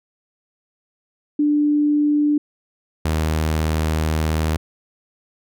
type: tone pair in turn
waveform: sine / sawtooth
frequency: 295.4 / 78.54 Hz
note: D4 / D#2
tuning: +10 / +17 cents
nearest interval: octave + major seventh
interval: 2293 cents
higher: first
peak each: -14 dBFS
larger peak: neither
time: 1.39-2.38 / 3.05-4.57 s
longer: second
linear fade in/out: 5 ms
effects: none